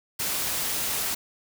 white noise, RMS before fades -28 dBFS, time 0.19-1.15 s, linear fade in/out 10 ms, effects none

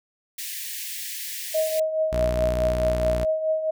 white high-pass noise, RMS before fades -33 dBFS, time 0.38-1.8 s, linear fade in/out 5 ms, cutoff 1700 Hz, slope 96 dB/octave
sine tone with tremolo, 631 Hz, D#5, 24 cents sharp, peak -18 dBFS, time 1.54-3.71 s, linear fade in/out 10 ms, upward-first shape triangle, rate 4.7 Hz, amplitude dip 65%
sawtooth tone with pitch glide, 61 to 60.19 Hz, B1 to B1, -21 to -44 cents, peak -21 dBFS, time 2.12-3.25 s, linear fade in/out 10 ms, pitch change -23 cents, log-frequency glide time 2.59-3.13 s
effects none

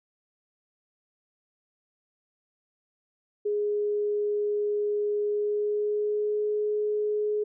sine tone with pitch glide, 415.3 to 420.9 Hz, G#4 to G#4, 0 to +23 cents, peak -24 dBFS, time 3.45-7.44 s, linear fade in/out 10 ms, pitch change +23 cents, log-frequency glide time 5.25-6.46 s, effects none

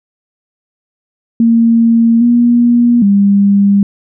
sine tone with pitch steps, 230.2 / 239 / 200.2 Hz, A#3 / A#3 / G3, -22 / +43 / +37 cents, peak -5 dBFS, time 1.4-3.83 s, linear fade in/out 2 ms, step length 810 ms, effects none

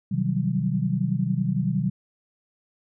sine tone cluster, 128.5 / 156.1 / 182.8 / 193.6 Hz, C3 / D#3 / F#3 / G3, -31 / +6 / -21 / -21 cents, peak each -27 dBFS, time 0.11-1.9 s, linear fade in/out 10 ms, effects none

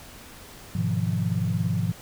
sine chord, F half-diminished seventh, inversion first, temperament just, 104.77 / 125.72 / 157.15 / 174.61 Hz, Ab2 / Cb3 / Eb3 / F3, +16 / +31 / +18 / 0 cents, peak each -27 / -29 / -30 / -27 dBFS, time 0.75-1.92 s, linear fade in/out 5 ms, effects pink hiss -45 dBFS RMS until 2.01 s

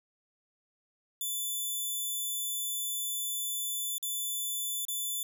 5% pulse tone with dropouts, 3500 Hz, A7, 10 cents flat, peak -24 dBFS, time 1.21-5.23 s, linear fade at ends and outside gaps 2 ms, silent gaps 3.982-4.027 / 4.852-4.883 s, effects none

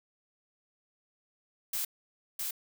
blue noise with echo, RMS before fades -33 dBFS, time 1.73-1.85 s, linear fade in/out 5 ms, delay 660 ms, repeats 1, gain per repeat -2 dB, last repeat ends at 2.51 s, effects none

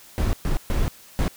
brown noise bursts at uneven times, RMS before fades -21 dBFS, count 4, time 0.18-0.33 / 0.45-0.57 / 0.7-0.88 / 1.19-1.28 s, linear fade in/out 0 ms, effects white hiss -48 dBFS RMS until 1.36 s

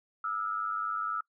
sine tone with amplitude modulation, 1308 Hz, E6, 14 cents flat, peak -26 dBFS, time 0.24-1.21 s, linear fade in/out 5 ms, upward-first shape sine, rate 100 Hz, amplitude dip 90%, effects noise-tail reverb RT60 0.1 s tail -23 dB re dry

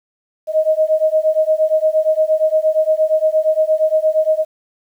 sine beating tone pair, 622.3 / 630.9 Hz, D#5 / D#5, 0 / +24 cents, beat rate 8.6 Hz, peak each -15 dBFS, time 0.47-4.45 s, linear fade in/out 50 ms, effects 8-bit

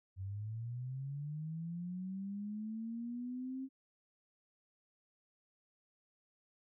sine linear sweep, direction up, 92.5 to 267.9 Hz, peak -39 dBFS, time 0.16-3.69 s, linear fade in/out 50 ms, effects none

